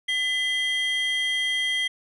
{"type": "tone pair together", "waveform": "triangle", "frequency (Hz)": [2013, 3221], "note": ["B6", "G7"], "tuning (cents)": [33, 46], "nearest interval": "minor sixth", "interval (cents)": 813, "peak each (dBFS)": -23, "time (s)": [0.08, 1.88], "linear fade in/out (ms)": 10, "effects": ["tanh soft clip ceiling -15 dBFS", "resampled to 32000 Hz"]}